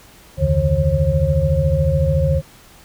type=tone cluster; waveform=sine; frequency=71.7 / 85.7 / 141.3 / 155.1 / 539 Hz; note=D2 / F2 / C#3 / D#3 / C#5; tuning=-41 / -32 / +34 / -5 / -49 cents; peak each=-20 dBFS; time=0.37-2.42 s; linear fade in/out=50 ms; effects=pink hiss -46 dBFS RMS until 2.84 s